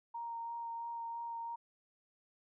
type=tone with vibrato; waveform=sine; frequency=930 Hz; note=A#5; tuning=4 cents flat; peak=-39 dBFS; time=0.14-1.56 s; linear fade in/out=10 ms; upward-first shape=sine; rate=3 Hz; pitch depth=11 cents each way; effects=none